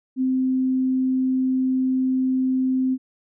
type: tone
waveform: sine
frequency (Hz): 259.5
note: C4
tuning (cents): -14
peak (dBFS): -18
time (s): 0.16-2.98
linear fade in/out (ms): 50
effects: none